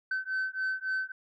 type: beating tone pair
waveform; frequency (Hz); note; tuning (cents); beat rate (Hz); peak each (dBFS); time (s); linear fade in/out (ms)
sine; 1529 / 1532.6; G6 / G6; -44 / -40; 3.6; -31; 0.11-1.12; 5
effects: tanh soft clip ceiling -26 dBFS